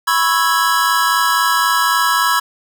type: chord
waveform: square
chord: C# minor seventh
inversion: third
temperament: equal with one note detuned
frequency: 987.8 / 1091.6 / 1318.5 / 1661.2 Hz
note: B5 / C#6 / E6 / G#6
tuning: 0 / -27 / 0 / 0 cents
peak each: -19 dBFS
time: 0.07-2.4 s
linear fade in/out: 10 ms
effects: none